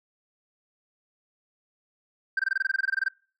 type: tone bursts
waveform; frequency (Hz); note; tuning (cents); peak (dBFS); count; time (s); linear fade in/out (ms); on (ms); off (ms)
sine; 1564; G6; -4; -19; 16; 2.37-3.084; 5; 24; 22
effects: noise-tail reverb RT60 0.4 s tail -26 dB re dry + tanh soft clip ceiling -20 dBFS